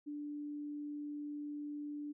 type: tone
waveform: sine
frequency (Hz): 293.7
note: D4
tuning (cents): 0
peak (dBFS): -40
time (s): 0.06-2.13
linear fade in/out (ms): 20
effects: none